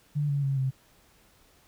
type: tone with pitch steps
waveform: sine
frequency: 146.83 / 141.83 / 137 / 132.33 Hz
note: D3 / C#3 / C#3 / C3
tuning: 0 / +40 / -20 / +20 cents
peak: -24 dBFS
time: 0.15-0.71 s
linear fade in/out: 20 ms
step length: 140 ms
effects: pink hiss -61 dBFS RMS until 1.67 s